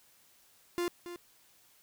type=tone with echo; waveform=45% pulse; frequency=349.2 Hz; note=F4; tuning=in tune; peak=-30 dBFS; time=0.78-0.88 s; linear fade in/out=0 ms; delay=280 ms; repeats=1; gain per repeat=-11 dB; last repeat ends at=1.16 s; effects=white hiss -64 dBFS RMS until 1.82 s